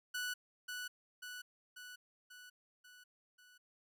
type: tone with echo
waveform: sawtooth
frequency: 1480 Hz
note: F#6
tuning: in tune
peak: -34 dBFS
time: 0.14-0.34 s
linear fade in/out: 10 ms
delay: 540 ms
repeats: 6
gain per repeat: -4 dB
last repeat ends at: 3.58 s
effects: none